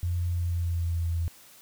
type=tone with pitch glide; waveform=sine; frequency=87.31 to 84 Hz; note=F2 to E2; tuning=0 to +33 cents; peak=-25 dBFS; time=0.03-1.28 s; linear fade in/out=0 ms; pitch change=-67 cents; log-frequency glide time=0.31-1.01 s; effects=white hiss -53 dBFS RMS until 1.61 s